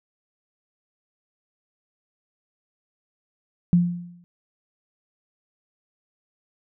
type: tone with exponential decay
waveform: sine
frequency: 174.61 Hz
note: F3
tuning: in tune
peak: -11 dBFS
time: 3.73-4.24 s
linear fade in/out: 0 ms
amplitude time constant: 110 ms
effects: none